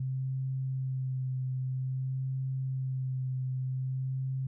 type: tone with vibrato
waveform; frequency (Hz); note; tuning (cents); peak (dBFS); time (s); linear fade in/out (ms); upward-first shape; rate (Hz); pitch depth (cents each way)
sine; 130.81; C3; 0; -30; 0-4.47; 5; sine; 0.51; 18
effects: none